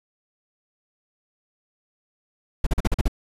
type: noise bursts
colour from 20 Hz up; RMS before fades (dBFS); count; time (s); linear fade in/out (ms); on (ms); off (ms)
brown; -18; 7; 2.64-3.081; 5; 27; 42
effects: resampled to 32000 Hz

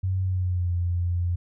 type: tone with pitch glide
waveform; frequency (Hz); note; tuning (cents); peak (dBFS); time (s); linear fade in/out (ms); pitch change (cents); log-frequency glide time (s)
sine; 93.9 to 87.61; F#2 to F2; +26 to +6; -22; 0.03-1.36; 10; -120; 0.23-0.72
effects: none

